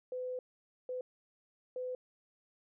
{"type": "tone bursts at uneven times", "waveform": "sine", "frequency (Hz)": 505, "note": "B4", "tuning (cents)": 39, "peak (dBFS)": -36, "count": 3, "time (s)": [[0.12, 0.39], [0.89, 1.01], [1.76, 1.95]], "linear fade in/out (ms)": 2, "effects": []}